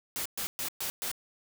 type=noise bursts; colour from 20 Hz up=white; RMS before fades=-34 dBFS; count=5; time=0.16-1.115 s; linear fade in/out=0 ms; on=95 ms; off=120 ms; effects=none